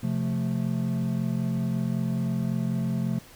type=chord; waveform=triangle; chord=F major; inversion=second; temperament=equal; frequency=130.81 / 174.61 / 220 Hz; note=C3 / F3 / A3; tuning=0 / 0 / 0 cents; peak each=-27 dBFS; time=0.03-3.19 s; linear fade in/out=5 ms; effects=pink hiss -50 dBFS RMS until 3.35 s